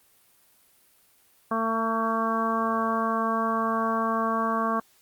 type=harmonic tone; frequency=225.1 Hz; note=A3; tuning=40 cents sharp; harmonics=1 / 2 / 3 / 4 / 5 / 6 / 7; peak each=-29 / -33 / -31 / -35 / -26 / -37 / -37 dBFS; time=1.51-4.8 s; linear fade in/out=5 ms; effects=white hiss -61 dBFS RMS until 5.01 s + Opus 32 kbps